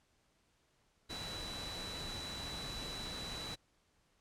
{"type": "tone in noise", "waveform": "sine", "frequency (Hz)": 3951, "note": "B7", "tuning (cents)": 0, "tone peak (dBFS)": -44, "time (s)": [1.09, 3.56], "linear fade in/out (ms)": 20, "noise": "pink", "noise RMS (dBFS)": -45, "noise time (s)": [1.09, 3.56], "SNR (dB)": -2, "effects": ["pink hiss -74 dBFS RMS until 4.2 s", "low-pass 9000 Hz 12 dB/octave"]}